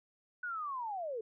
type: linear sweep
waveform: sine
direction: down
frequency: 1490 to 423.5 Hz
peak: -36 dBFS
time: 0.43-1.21 s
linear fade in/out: 5 ms
effects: none